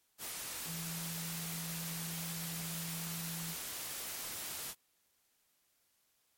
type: tone in noise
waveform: sine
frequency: 166.2 Hz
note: E3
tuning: 15 cents sharp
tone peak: -42 dBFS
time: 0.65-3.56 s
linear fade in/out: 50 ms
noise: white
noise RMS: -42 dBFS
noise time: 0.18-4.75 s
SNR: -3 dB
effects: white hiss -75 dBFS RMS until 6.37 s + MP3 64 kbps